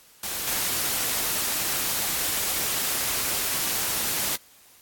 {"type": "noise with level steps", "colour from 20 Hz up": "white", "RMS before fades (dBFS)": [-30, -26], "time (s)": [0.23, 4.36], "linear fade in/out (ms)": 5, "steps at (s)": 0.47, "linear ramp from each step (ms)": 2, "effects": ["white hiss -54 dBFS RMS until 4.81 s", "AAC 64 kbps"]}